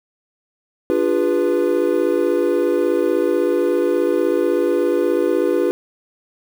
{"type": "chord", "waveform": "triangle", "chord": "D diminished seventh", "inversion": "none", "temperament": "equal with one note detuned", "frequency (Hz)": [293.7, 349.2, 405.6, 493.9], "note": ["D4", "F4", "Ab4", "Cb5"], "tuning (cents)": [0, 0, -41, 0], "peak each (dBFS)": [-21, -17, -19, -18], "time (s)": [0.9, 5.71], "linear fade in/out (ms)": 0, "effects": ["7-bit"]}